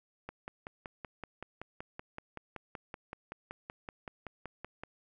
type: click train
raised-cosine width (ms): 0.5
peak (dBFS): -26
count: 25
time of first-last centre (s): 0.29-4.835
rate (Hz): 5.28
effects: none